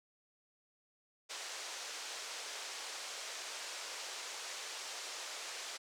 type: band-pass noise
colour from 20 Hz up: white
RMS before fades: -45 dBFS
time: 1.29-5.78 s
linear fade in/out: 20 ms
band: 420 to 7200 Hz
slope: 24 dB/octave
effects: none